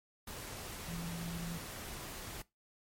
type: tone in noise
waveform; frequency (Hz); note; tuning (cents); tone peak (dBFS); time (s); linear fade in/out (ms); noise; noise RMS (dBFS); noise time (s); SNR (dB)
sine; 169.2; E3; +45; -40; 0.88-1.58; 5; pink; -45; 0.27-2.42; +2
effects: noise-tail reverb RT60 0.2 s tail -20 dB re dry + MP3 64 kbps